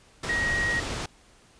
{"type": "low-pass noise", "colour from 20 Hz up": "pink", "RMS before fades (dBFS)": -32, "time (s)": [0.23, 1.06], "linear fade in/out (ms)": 5, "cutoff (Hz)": 7200, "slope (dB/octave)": 12}
{"type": "tone", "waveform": "sine", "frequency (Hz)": 1891, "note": "A#6", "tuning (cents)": 24, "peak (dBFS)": -24, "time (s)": [0.29, 0.8], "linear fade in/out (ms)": 5}
{"effects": ["pink hiss -57 dBFS RMS until 1.59 s", "resampled to 22050 Hz"]}